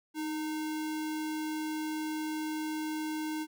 sine tone with sample-and-hold, 311.1 Hz, D#4, in tune, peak -32 dBFS, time 0.14-3.47 s, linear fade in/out 50 ms, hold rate 1225 Hz, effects none

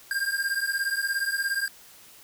square beating tone pair, 1596 / 1613 Hz, G6 / G6, +31 / +49 cents, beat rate 17 Hz, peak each -29 / -29 dBFS, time 0.11-1.68 s, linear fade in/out 2 ms, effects white hiss -51 dBFS RMS until 2.23 s

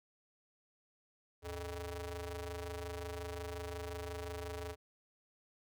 sawtooth ring-modulated tone, 177.2 Hz, F3, 25 cents sharp, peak -34 dBFS, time 1.42-4.76 s, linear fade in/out 50 ms, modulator 253 Hz, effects none

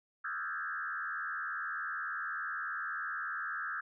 sine tone with frequency modulation, 1480 Hz, F#6, in tune, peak -35 dBFS, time 0.24-3.81 s, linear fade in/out 10 ms, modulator 78.3 Hz, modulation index 2.9, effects none

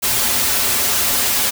white noise with comb filter, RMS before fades -17 dBFS, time 0.02-1.51 s, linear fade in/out 20 ms, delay 6.3 ms, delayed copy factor -0.75, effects none

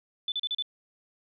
sine tone bursts, 3500 Hz, A7, 10 cents flat, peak -27 dBFS, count 5, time 0.28-0.624 s, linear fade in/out 2 ms, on 40 ms, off 36 ms, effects none

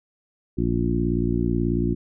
harmonic tone with a mistuned harmonic, 58.27 Hz, A#1, in tune, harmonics 1 / 2 / 3 / 4 / 5 / 6, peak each -27 / -27 / -27 / -27 / -27 / -27 dBFS, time 0.57-1.95 s, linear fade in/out 20 ms, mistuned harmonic 1, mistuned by -35 cents, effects none

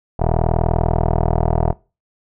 15% pulse tone with low-pass filter, 40.33 Hz, E1, 37 cents flat, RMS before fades -17 dBFS, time 0.19-1.73 s, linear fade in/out 10 ms, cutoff 770 Hz, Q 4, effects noise-tail reverb RT60 0.3 s tail -21 dB re dry

